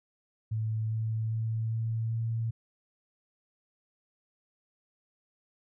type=tone with pitch steps; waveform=sine; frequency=110 / 110.96 / 111.92 / 112.9 / 113.88 Hz; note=A2 / A2 / A2 / A2 / A#2; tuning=0 / +15 / +30 / +45 / -40 cents; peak=-28 dBFS; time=0.51-2.51 s; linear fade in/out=10 ms; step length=400 ms; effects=none